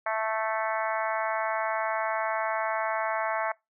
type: harmonic tone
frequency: 220 Hz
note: A3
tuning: in tune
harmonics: 3 / 4 / 5 / 6 / 7 / 8 / 9 / 10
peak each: -30 / -32 / -34 / -36 / -37 / -38 / -39 / -40 dBFS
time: 0.06-3.52 s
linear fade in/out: 5 ms
effects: noise-tail reverb RT60 0.2 s tail -24 dB re dry